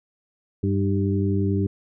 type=harmonic tone with a mistuned harmonic; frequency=98 Hz; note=G2; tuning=in tune; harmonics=1 / 2 / 3 / 4; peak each=-22 / -25 / -27 / -28 dBFS; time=0.63-1.67 s; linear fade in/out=5 ms; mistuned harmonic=3; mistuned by=+39 cents; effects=none